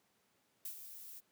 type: noise with ADSR envelope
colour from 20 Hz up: violet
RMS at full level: -42 dBFS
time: 0.65-1.21 s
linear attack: 4 ms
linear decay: 89 ms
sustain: -9 dB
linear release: 29 ms
effects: pink hiss -75 dBFS RMS until 1.31 s + high-pass 150 Hz 12 dB/octave